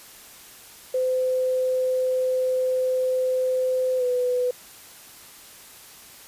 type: tone with pitch glide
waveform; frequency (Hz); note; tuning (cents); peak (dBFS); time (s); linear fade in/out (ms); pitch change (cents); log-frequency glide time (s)
sine; 512 to 496.9; C5 to B4; -38 to +11; -20; 0.94-4.51; 5; -51; 3.98-4.03
effects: white hiss -46 dBFS RMS until 6.27 s + resampled to 32000 Hz